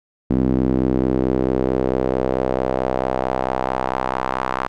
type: tone with band-pass filter sweep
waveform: sawtooth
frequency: 64.5 Hz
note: C2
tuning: 24 cents flat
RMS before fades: -20 dBFS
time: 0.3-4.68 s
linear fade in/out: 5 ms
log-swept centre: 260 to 1100 Hz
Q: 2
effects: none